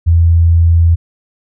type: tone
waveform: sine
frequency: 83.8 Hz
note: E2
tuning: 29 cents sharp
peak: -5 dBFS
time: 0.06-0.96 s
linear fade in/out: 20 ms
effects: none